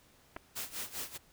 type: clicks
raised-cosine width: 0.5 ms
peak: -27 dBFS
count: 2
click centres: 0.364 / 0.367 s
type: noise with tremolo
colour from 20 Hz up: white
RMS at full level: -38 dBFS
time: 0.55-1.18 s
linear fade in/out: 20 ms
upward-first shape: sine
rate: 5 Hz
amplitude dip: 85%
effects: pink hiss -64 dBFS RMS until 1.32 s